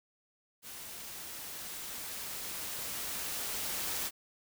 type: noise with level ramp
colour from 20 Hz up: white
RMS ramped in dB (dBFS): -46 to -35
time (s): 0.62-4.11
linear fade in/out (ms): 50
effects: none